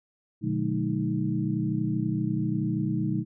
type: tone cluster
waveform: sine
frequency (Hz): 121.5 / 149.9 / 182.6 / 214.7 / 313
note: B2 / D3 / F#3 / A3 / D#4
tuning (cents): -28 / +36 / -23 / -42 / +10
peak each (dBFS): -31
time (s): 0.41-3.25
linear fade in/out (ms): 50
effects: none